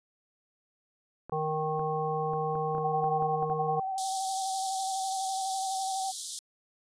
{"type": "clicks", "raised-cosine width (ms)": 1, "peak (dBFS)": -27, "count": 10, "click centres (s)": [1.296, 1.795, 2.335, 2.554, 2.75, 2.782, 3.042, 3.224, 3.427, 3.499]}
{"type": "harmonic tone", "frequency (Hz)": 155.56, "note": "D#3", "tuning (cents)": 0, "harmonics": [1, 3, 5, 7], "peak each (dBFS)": [-35, -32, -32, -36], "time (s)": [1.32, 3.8], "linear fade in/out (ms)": 5}
{"type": "tone with vibrato", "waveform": "sine", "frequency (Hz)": 767, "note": "G5", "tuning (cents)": -38, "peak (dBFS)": -30, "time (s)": [2.79, 6.12], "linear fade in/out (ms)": 20, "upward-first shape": "square", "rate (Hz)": 12, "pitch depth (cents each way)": 22}
{"type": "high-pass noise", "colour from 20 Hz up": "white", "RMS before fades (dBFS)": -35, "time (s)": [3.98, 6.39], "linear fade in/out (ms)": 0, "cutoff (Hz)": 3300, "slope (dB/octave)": 96}
{"effects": ["resampled to 22050 Hz"]}